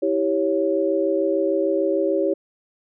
sine chord, C# diminished, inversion first, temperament equal with one note detuned, 325.3 / 392 / 554.4 Hz, E4 / G4 / C#5, -23 / 0 / 0 cents, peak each -23 / -22 / -22 dBFS, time 0.02-2.34 s, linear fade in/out 10 ms, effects none

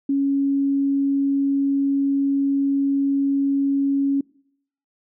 sine tone, 277.2 Hz, C#4, in tune, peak -17 dBFS, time 0.09-4.21 s, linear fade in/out 5 ms, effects noise-tail reverb RT60 0.7 s tail -25 dB re dry

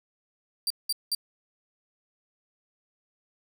sawtooth tone bursts, 4699 Hz, D8, in tune, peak -22 dBFS, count 3, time 0.67-1.149 s, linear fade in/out 2 ms, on 33 ms, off 190 ms, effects none

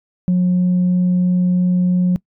sine tone, 180.3 Hz, F#3, 45 cents flat, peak -10 dBFS, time 0.28-2.16 s, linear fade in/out 0 ms, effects noise-tail reverb RT60 0.1 s tail -23 dB re dry + tanh soft clip ceiling -10 dBFS

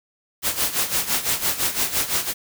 white noise with tremolo, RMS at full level -20 dBFS, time 0.42-2.34 s, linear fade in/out 50 ms, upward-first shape sine, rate 5.9 Hz, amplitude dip 75%, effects none

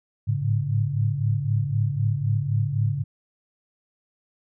sine tone cluster, 105 / 108.9 / 141.8 Hz, G#2 / A2 / C#3, +19 / -17 / +40 cents, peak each -25 dBFS, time 0.27-3.04 s, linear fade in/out 20 ms, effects none

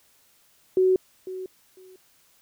sine tone with echo, 373.1 Hz, F#4, 14 cents sharp, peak -16 dBFS, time 0.77-0.96 s, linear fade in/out 2 ms, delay 500 ms, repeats 2, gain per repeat -15 dB, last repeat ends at 1.96 s, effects white hiss -61 dBFS RMS until 2.41 s

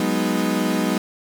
35% pulse chord, G# minor seventh, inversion third, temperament equal, 185 / 207.7 / 246.9 / 311.1 Hz, F#3 / G#3 / B3 / D#4, 0 / 0 / 0 / 0 cents, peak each -23 dBFS, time 0-0.98 s, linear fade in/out 2 ms, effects 9-bit

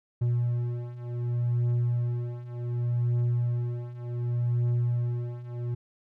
triangle beating tone pair, 120 / 120.67 Hz, B2 / B2, -49 / -40 cents, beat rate 0.67 Hz, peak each -28 / -25 dBFS, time 0.21-5.75 s, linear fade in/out 10 ms, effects none

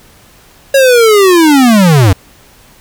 square linear sweep, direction down, 554.4 to 87 Hz, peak -4 dBFS, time 0.74-2.13 s, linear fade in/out 5 ms, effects pink hiss -42 dBFS RMS until 2.8 s

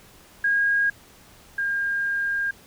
sine tone pair in turn, 1632 / 1610.5 Hz, G#6 / G6, -31 / +46 cents, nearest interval unison, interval 23 cents, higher first, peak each -18 / -22 dBFS, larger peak first, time 0.44-0.9 / 1.58-2.51 s, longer second, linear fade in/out 5 ms, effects pink hiss -51 dBFS RMS until 2.66 s

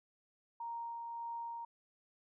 sine tone with tremolo, 932.3 Hz, A#5, in tune, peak -39 dBFS, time 0.6-1.65 s, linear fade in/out 5 ms, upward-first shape sine, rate 1.7 Hz, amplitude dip 25%, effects none

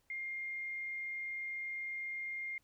sine tone, 2118 Hz, C7, 21 cents sharp, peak -38 dBFS, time 0.1-2.58 s, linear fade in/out 2 ms, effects pink hiss -75 dBFS RMS until 2.63 s

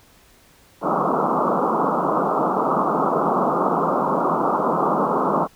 white band-pass noise, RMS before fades -20 dBFS, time 0.81-5.48 s, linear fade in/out 50 ms, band 150 to 1300 Hz, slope 96 dB/octave, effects pink hiss -53 dBFS RMS until 5.55 s

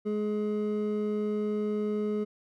triangle tone pair together, 210.3 / 421.3 Hz, G#3 / G#4, +22 / +25 cents, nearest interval octave, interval 1203 cents, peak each -28 dBFS, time 0.05-2.25 s, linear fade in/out 20 ms, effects none

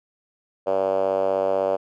5% pulse tone with band-pass filter, 96.1 Hz, G2, 34 cents flat, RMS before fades -22 dBFS, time 0.66-1.77 s, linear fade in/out 20 ms, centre 560 Hz, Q 4.5, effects none

